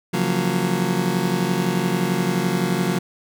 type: chord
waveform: 30% pulse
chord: Gb major seventh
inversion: second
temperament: just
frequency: 138.75 / 173.43 / 185 / 231.2 Hz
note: Db3 / F3 / Gb3 / Bb3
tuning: +2 / -12 / 0 / -14 cents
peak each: -25 / -21 / -20 / -25 dBFS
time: 0.13-2.99 s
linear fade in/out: 10 ms
effects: none